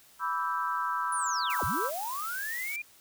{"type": "chord", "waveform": "sine", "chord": "E minor seventh", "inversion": "second", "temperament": "equal with one note detuned", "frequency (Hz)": [987.8, 1158.5, 1318.5, 1568], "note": ["B5", "D6", "E6", "G6"], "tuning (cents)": [0, -24, 0, 0], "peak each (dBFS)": [-32, -36, -32, -37], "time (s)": [0.19, 1.91], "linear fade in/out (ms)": 50}
{"type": "linear two-way sweep", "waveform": "sine", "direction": "down then up", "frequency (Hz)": [10010, 58.27, 2448], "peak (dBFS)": -33, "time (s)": [1.12, 2.82], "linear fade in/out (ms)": 5, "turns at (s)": 1.64}
{"type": "noise", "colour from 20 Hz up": "blue", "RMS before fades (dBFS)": -40, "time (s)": [1.5, 2.76], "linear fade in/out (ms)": 0}
{"effects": ["white hiss -58 dBFS RMS until 3 s"]}